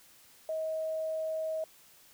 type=tone; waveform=sine; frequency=635 Hz; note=D#5; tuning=35 cents sharp; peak=-31 dBFS; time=0.49-1.64 s; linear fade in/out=2 ms; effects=white hiss -59 dBFS RMS until 2.13 s